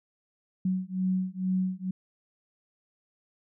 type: beating tone pair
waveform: sine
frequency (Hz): 185 / 187.2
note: F#3 / F#3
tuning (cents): 0 / +20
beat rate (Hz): 2.2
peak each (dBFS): -29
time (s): 0.65-1.91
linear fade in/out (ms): 5
effects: none